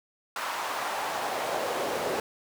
brown noise with high-pass filter sweep, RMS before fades -31 dBFS, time 0.36-2.2 s, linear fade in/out 2 ms, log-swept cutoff 1100 to 470 Hz, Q 1.8, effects none

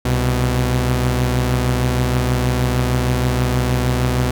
sawtooth tone pair together, 65.41 / 124.44 Hz, C2 / B2, 0 / +14 cents, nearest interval major seventh, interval 1114 cents, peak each -16 / -13 dBFS, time 0.05-4.31 s, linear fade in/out 5 ms, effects none

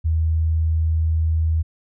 sine tone, 80.2 Hz, E2, 47 cents flat, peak -16 dBFS, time 0.04-1.63 s, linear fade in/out 20 ms, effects none

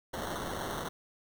white noise with sample-and-hold, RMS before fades -37 dBFS, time 0.13-0.89 s, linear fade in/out 10 ms, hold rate 2450 Hz, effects none

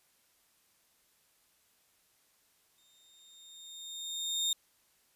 30% pulse tone with exponential growth, 3667 Hz, A#7, 29 cents flat, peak -25 dBFS, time 2.78-4.53 s, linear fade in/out 2 ms, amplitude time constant 380 ms, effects white hiss -70 dBFS RMS until 5.15 s + resampled to 32000 Hz

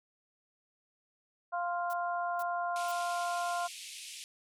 harmonic tone, 349.2 Hz, F4, in tune, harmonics 2 / 3 / 4, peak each -33 / -37 / -39 dBFS, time 1.52-3.68 s, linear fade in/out 20 ms
blue noise bursts, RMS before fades -48 dBFS, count 3, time 1.9-2.916 s, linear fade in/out 0 ms, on 32 ms, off 460 ms
pink band-pass noise, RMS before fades -46 dBFS, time 2.76-4.24 s, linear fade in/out 0 ms, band 2300 to 11000 Hz, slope 48 dB/octave
effects none

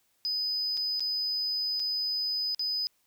sine tone with dropouts, 5000 Hz, D#8, 8 cents sharp, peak -26 dBFS, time 0.25-2.87 s, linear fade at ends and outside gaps 0 ms, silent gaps 0.77-0.774 / 0.996-1.005 / 1.796-1.8 / 2.547-2.594 s, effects tanh soft clip ceiling -25 dBFS + white hiss -71 dBFS RMS until 3.06 s

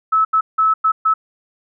sine tone bursts at uneven times, 1300 Hz, E6, 24 cents flat, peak -11 dBFS, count 5, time 0.12-0.25 / 0.33-0.41 / 0.58-0.74 / 0.84-0.92 / 1.05-1.14 s, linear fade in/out 10 ms, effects none

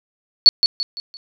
sine tone with echo, 4435 Hz, C#8, in tune, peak -3 dBFS, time 0.46-0.49 s, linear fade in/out 0 ms, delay 170 ms, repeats 4, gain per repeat -8 dB, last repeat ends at 1.17 s, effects none

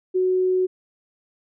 sine tone, 370 Hz, F#4, in tune, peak -17 dBFS, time 0.14-0.67 s, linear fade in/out 20 ms, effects none

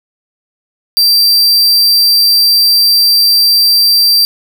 45% pulse tone, 4699 Hz, D8, in tune, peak -5 dBFS, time 0.97-4.25 s, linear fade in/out 0 ms, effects none

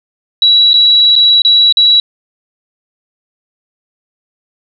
sine tone with dropouts, 3907 Hz, B7, 19 cents flat, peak -4 dBFS, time 0.42-2 s, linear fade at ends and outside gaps 2 ms, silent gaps 0.733-0.74 / 1.155-1.161 / 1.42-1.449 / 1.725-1.77 s, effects none

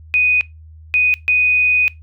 sine tone bursts at uneven times, 2489 Hz, D#7, in tune, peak -11 dBFS, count 3, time 0.14-0.41 / 0.94-1.14 / 1.28-1.88 s, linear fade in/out 0 ms, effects noise-tail reverb RT60 0.2 s tail -21 dB re dry + added 79 Hz sine -37 dBFS peak until 2.02 s

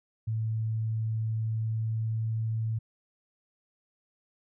sine tone with pitch glide, 110.9 to 111.61 Hz, A2 to A2, +14 to +25 cents, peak -27 dBFS, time 0.27-2.79 s, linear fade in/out 10 ms, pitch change +11 cents, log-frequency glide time 1.39-2.34 s, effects none

